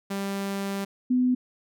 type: tone pair in turn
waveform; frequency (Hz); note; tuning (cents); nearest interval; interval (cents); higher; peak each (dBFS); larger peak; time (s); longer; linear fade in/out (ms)
sawtooth / sine; 197.4 / 251.2; G3 / B3; +12 / +30; major third; 418; second; -24 / -19; second; 0.1-0.85 / 1.1-1.35; first; 10
effects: none